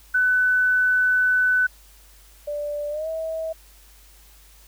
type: tone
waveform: sine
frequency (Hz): 1500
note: F#6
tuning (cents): +23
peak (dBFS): -16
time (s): 0.14-1.67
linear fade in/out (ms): 10
type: tone with pitch glide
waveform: sine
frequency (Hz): 587.3 to 644.2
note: D5 to E5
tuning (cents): 0 to -40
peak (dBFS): -25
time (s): 2.47-3.53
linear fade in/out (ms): 10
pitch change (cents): +160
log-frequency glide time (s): 2.9-3.08
effects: added 50 Hz sine -50 dBFS peak until 4.67 s + white hiss -53 dBFS RMS until 4.67 s